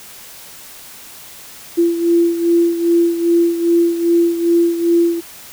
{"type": "beating tone pair", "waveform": "sine", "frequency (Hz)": [339.6, 342.1], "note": ["F4", "F4"], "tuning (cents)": [-48, -36], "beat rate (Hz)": 2.5, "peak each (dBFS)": [-12, -18], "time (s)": [1.77, 5.21], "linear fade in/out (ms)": 20, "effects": ["white hiss -37 dBFS RMS until 5.52 s"]}